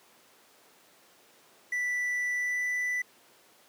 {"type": "tone with pitch glide", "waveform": "triangle", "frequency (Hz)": [1972, 1983.4], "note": ["B6", "B6"], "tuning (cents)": [-3, 7], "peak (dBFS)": -26, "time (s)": [1.72, 3.02], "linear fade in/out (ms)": 5, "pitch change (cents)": 10, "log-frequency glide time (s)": [2.34, 2.65], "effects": ["pink hiss -59 dBFS RMS until 3.68 s", "high-pass 300 Hz 12 dB/octave"]}